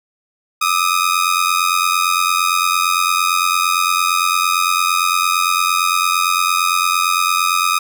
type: ring-modulated tone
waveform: sawtooth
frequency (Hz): 1244.5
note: D#6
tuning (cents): 0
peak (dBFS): -7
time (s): 0.61-7.79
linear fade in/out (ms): 10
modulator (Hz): 44.4
effects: none